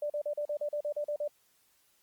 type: tone bursts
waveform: sine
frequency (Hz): 590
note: D5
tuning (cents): +8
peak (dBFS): -30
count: 11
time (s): 0.02-1.279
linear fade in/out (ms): 5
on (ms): 79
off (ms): 39
effects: white hiss -69 dBFS RMS until 2.02 s + Opus 24 kbps